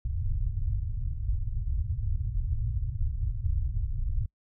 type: low-pass noise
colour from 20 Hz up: pink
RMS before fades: -29 dBFS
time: 0.05-4.26 s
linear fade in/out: 5 ms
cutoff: 120 Hz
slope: 48 dB/octave
effects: noise-tail reverb RT60 0.1 s tail -25 dB re dry